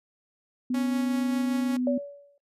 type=tone; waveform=sine; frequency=250.2 Hz; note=B3; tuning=23 cents sharp; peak=-24 dBFS; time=0.7-1.98 s; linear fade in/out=5 ms
type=tone with tremolo; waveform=sawtooth; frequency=277.2 Hz; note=C#4; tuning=in tune; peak=-27 dBFS; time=0.74-1.77 s; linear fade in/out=5 ms; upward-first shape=sine; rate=5.2 Hz; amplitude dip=25%
type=tone with exponential decay; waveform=sine; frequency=570 Hz; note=C#5; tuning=48 cents sharp; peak=-22 dBFS; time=1.87-2.38 s; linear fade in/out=2 ms; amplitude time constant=110 ms
effects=noise-tail reverb RT60 0.1 s tail -18 dB re dry + resampled to 32000 Hz